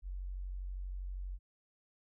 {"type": "tone", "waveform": "sine", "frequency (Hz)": 46.25, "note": "F#1", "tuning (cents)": 0, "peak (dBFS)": -38, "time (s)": [0.02, 1.39], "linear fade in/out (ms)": 50, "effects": []}